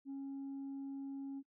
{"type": "tone", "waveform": "sine", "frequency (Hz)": 274.3, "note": "C#4", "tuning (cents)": -18, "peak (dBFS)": -39, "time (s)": [0.05, 1.43], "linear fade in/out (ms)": 50, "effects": ["noise-tail reverb RT60 0.1 s tail -22 dB re dry", "tanh soft clip ceiling -40 dBFS"]}